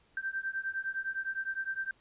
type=beating tone pair; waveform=sine; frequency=1561 / 1570.8 Hz; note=G6 / G6; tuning=-8 / +3 cents; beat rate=9.8 Hz; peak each=-36 / -36 dBFS; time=0.17-1.91 s; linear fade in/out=2 ms; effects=pink hiss -67 dBFS RMS until 2 s + resampled to 8000 Hz